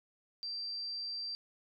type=tone; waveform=sine; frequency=4699 Hz; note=D8; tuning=in tune; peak=-37 dBFS; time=0.43-1.35 s; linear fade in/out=0 ms; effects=none